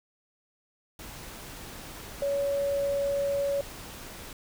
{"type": "tone in noise", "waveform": "sine", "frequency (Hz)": 562, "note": "C#5", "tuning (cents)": 24, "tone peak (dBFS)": -25, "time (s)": [2.22, 3.61], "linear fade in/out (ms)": 2, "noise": "pink", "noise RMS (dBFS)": -43, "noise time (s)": [0.99, 4.33], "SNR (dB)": 15, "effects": []}